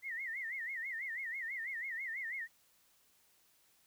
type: tone with vibrato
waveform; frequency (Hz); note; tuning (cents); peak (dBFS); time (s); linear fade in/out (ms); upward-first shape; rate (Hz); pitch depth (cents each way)
sine; 1975.5; B6; 0; -38; 0.02-2.48; 50; sine; 6.1; 170
effects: white hiss -70 dBFS RMS until 3.86 s